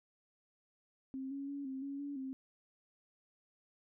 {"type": "tone with pitch steps", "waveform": "sine", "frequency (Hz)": [265.5, 277.3, 281.9, 265.3, 278.4, 284.7, 264.8], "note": ["C4", "C#4", "C#4", "C4", "C#4", "C#4", "C4"], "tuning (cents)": [25, 1, 29, 24, 8, 46, 21], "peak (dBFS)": -39, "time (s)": [1.14, 2.33], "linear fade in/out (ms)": 0, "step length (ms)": 170, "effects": []}